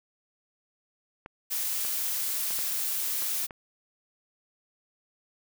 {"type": "clicks", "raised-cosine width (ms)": 0.5, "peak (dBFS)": -26, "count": 6, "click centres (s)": [1.261, 1.849, 2.507, 2.59, 3.223, 3.508]}
{"type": "noise", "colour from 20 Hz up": "blue", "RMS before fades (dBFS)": -30, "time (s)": [1.5, 3.47], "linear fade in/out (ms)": 20}
{"effects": []}